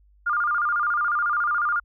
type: tone with vibrato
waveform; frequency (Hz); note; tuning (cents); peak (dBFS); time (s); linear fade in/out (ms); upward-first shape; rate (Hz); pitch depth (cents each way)
sine; 1303; E6; -20; -20; 0.26-1.8; 10; square; 14; 140
effects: added 50 Hz sine -54 dBFS peak until 1.84 s